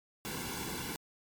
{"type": "noise with comb filter", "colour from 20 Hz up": "pink", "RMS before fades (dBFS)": -39, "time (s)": [0.25, 0.96], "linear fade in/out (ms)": 0, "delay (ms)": 1.6, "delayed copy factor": -0.85, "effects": ["MP3 96 kbps"]}